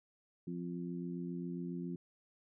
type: harmonic tone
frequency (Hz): 87.31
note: F2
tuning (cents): 0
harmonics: 2 / 3 / 4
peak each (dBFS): -40 / -44 / -46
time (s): 0.47-1.96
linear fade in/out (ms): 5
effects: none